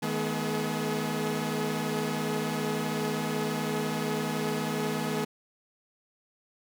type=tone cluster; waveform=sawtooth; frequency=157.7 / 213.6 / 245.6 / 424.4 Hz; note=D#3 / G#3 / B3 / G#4; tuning=+24 / +49 / -9 / +38 cents; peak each=-30 dBFS; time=0.02-5.25 s; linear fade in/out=10 ms; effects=none